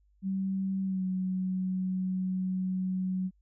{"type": "tone with pitch glide", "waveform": "sine", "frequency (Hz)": [192, 186.1], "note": ["G3", "F#3"], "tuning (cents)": [-36, 10], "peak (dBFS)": -28, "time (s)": [0.22, 3.31], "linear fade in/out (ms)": 50, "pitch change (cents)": -54, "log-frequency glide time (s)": [0.84, 1.04], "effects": ["added 50 Hz sine -63 dBFS peak until 3.41 s"]}